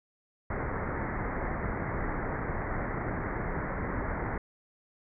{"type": "low-pass noise", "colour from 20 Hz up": "pink", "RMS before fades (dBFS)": -33, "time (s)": [0.5, 4.38], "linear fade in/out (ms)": 5, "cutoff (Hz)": 2100, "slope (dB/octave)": 96, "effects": []}